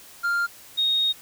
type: tone pair in turn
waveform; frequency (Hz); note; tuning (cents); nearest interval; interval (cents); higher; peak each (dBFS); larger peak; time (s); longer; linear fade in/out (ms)
triangle / sine; 1396.9 / 3729; F6 / A#7; 0 / 0; octave + perfect fourth; 1700; second; -19; neither; 0.23-0.47 / 0.77-1.13; second; 20
effects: white hiss -47 dBFS RMS until 1.21 s